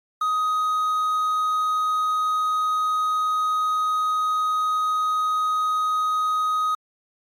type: tone with quantisation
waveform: triangle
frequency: 1254 Hz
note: D#6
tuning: 13 cents sharp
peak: -18 dBFS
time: 0.21-6.75 s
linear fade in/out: 5 ms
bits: 8
effects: AAC 48 kbps